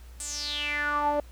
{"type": "tone with band-pass filter sweep", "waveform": "sawtooth", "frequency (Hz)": 293.7, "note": "D4", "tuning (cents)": 0, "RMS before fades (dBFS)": -29, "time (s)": [0.2, 1.2], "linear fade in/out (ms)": 2, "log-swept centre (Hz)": [8600, 630], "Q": 6.6, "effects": ["added 60 Hz sine -44 dBFS peak until 1.31 s", "pink hiss -57 dBFS RMS until 1.31 s"]}